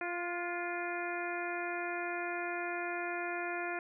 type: harmonic tone with a mistuned harmonic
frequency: 348.3 Hz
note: F4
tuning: 5 cents flat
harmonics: 1 / 2 / 3 / 4 / 5 / 6 / 7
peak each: -40 / -40 / -46 / -42 / -43 / -46 / -44 dBFS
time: 0.01-3.79 s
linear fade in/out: 2 ms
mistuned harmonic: 4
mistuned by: +29 cents
effects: none